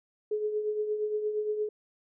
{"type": "tone with tremolo", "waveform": "sine", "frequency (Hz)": 424.2, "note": "G#4", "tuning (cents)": 37, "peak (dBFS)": -25, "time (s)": [0.31, 1.69], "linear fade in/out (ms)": 5, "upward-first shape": "triangle", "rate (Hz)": 8.6, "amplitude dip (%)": 60, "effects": []}